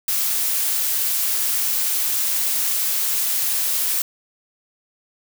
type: noise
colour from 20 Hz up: blue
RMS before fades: -21 dBFS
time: 0.08-4.02 s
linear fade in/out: 2 ms
effects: none